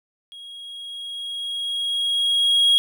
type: tone with level ramp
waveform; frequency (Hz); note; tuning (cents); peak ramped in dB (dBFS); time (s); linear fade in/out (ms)
triangle; 3292; G#7; -16; -36 to -11; 0.32-2.78; 0
effects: none